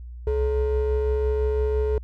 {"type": "ring-modulated tone", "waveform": "triangle", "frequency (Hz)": 246.9, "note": "B3", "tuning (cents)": 0, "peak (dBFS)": -15, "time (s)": [0.27, 1.98], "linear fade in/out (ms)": 2, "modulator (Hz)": 181, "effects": ["added 60 Hz sine -35 dBFS peak until 2.03 s"]}